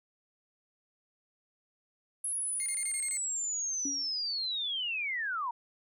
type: linear sweep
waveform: sine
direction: down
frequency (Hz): 10790 to 908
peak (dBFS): -31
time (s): 2.24-5.51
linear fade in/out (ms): 5
type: tone bursts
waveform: sawtooth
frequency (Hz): 2139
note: C7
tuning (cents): +38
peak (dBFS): -36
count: 7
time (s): 2.6-3.171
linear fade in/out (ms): 0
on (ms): 61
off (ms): 24
type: tone with exponential decay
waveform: sine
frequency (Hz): 279.9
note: C#4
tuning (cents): +17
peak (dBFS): -32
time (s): 3.85-4.13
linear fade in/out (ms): 5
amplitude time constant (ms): 59
effects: none